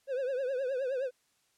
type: tone with vibrato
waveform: triangle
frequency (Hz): 523.3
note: C5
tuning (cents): 0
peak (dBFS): -28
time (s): 0.07-1.11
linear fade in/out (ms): 50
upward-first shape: triangle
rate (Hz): 9.6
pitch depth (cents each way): 130
effects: white hiss -72 dBFS RMS until 1.57 s + low-pass 10000 Hz 12 dB/octave